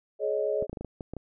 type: chord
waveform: sine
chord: Ab suspended fourth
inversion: none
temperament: equal with one note detuned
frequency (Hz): 422.8 / 554.4 / 622.3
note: Ab4 / Db5 / Eb5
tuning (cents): +31 / 0 / 0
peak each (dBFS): -29 / -30 / -30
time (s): 0.19-0.67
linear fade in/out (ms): 50
type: clicks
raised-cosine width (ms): 2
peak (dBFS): -23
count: 9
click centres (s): 0.625 / 0.696 / 0.73 / 0.772 / 0.81 / 0.847 / 1.008 / 1.136 / 1.167
effects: none

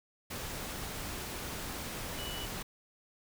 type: tone in noise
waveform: sine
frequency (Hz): 2955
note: F#7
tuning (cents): -3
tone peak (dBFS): -42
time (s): 2.18-2.46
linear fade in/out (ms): 10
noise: pink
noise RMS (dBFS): -40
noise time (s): 0.3-2.63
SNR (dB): -5
effects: none

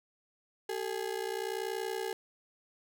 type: ring-modulated tone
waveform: 35% pulse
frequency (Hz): 415.3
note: G#4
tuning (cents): 0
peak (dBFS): -29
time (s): 0.69-2.13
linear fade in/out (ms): 2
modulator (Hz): 30.4
effects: none

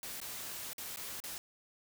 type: noise with dropouts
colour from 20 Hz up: white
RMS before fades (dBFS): -43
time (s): 0.03-1.38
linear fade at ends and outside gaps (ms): 1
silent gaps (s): 0.202-0.215 / 0.732-0.781 / 0.961-0.971 / 1.202-1.238
effects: none

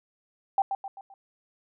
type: tone with echo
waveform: sine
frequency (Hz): 784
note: G5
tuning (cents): 0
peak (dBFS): -19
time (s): 0.58-0.62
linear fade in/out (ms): 2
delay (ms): 130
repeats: 4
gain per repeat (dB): -7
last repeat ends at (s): 1.14
effects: none

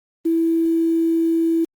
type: tone with quantisation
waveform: sine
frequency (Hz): 329.6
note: E4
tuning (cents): 0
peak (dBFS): -15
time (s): 0.25-1.65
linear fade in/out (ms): 10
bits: 7
effects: Opus 24 kbps

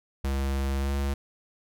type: tone with pitch glide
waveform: square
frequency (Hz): 68.1 to 69.45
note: C#2 to C#2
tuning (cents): -30 to +4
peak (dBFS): -26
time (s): 0.24-1.14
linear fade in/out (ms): 5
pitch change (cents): +34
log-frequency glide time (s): 0.79-0.91
effects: none

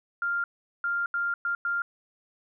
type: tone bursts at uneven times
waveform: sine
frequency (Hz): 1396.9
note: F6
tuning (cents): 0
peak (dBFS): -25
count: 5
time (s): 0.22-0.44 / 0.84-1.06 / 1.14-1.34 / 1.45-1.55 / 1.65-1.82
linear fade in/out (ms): 2
effects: none

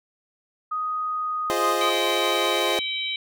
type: tone with pitch glide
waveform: sine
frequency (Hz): 1248 to 1240.1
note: D#6 to D#6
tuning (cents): +5 to -6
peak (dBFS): -24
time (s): 0.71-1.9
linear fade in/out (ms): 10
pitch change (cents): -11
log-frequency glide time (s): 1.02-1.7
type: chord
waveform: 25% pulse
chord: F minor seventh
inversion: none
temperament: equal with one note detuned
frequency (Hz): 347.2 / 415.3 / 523.3 / 622.3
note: F4 / Ab4 / C5 / Eb5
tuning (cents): -10 / 0 / 0 / 0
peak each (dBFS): -24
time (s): 1.5-2.79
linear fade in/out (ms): 0
type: harmonic tone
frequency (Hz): 770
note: G5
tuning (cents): -31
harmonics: 3 / 4 / 5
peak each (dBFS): -30 / -30 / -29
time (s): 1.81-3.16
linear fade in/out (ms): 2
effects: none

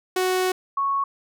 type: tone pair in turn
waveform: sawtooth / sine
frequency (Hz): 370 / 1106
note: F#4 / C#6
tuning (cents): 0 / -4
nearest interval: octave + perfect fifth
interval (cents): 1896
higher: second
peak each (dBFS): -16 / -20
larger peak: first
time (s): 0.16-0.52 / 0.77-1.04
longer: first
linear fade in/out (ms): 5
effects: none

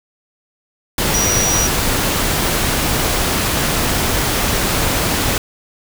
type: tone in noise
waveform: sine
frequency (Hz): 5800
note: F#8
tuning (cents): -35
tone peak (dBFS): -16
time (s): 1.14-1.67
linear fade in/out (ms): 2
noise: pink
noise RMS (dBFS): -17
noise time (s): 0.98-5.38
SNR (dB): -2
effects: none

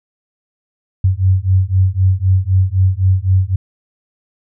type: beating tone pair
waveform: sine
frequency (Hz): 92.3 / 96.2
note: F#2 / G2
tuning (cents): -4 / -32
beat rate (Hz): 3.9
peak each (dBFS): -13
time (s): 1.04-3.56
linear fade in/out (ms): 5
effects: none

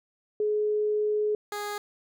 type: tone pair in turn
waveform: sine / 15% pulse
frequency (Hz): 422.4 / 413.5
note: G#4 / G#4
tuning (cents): +29 / -8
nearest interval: unison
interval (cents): 37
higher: first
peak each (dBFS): -23 / -25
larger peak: first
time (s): 0.4-1.35 / 1.52-1.78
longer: first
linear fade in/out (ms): 2
effects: none

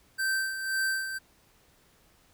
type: tone with tremolo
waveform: square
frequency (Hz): 1557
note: G6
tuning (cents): -12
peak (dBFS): -26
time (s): 0.18-1.19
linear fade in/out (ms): 20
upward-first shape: sine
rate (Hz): 1.9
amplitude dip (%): 60
effects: pink hiss -63 dBFS RMS until 2.33 s

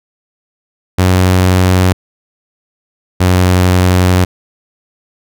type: tone pair in turn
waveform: sawtooth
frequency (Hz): 92.1 / 91.15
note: F#2 / F#2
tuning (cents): -7 / -25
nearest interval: unison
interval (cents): 18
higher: first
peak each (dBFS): -3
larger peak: neither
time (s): 0.98-1.93 / 3.2-4.25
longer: second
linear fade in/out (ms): 10
effects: none

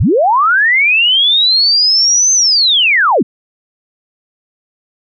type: linear two-way sweep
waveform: sine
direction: up then down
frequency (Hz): 54.6 to 6272 to 152.2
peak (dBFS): -7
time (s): 0-3.23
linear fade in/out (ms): 10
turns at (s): 2.33
effects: none

